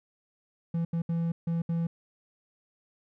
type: tone bursts at uneven times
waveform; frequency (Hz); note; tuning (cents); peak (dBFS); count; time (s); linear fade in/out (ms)
triangle; 167.3; E3; +26; -24; 5; 0.74-0.85 / 0.93-1.02 / 1.09-1.32 / 1.47-1.62 / 1.69-1.87; 5
effects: none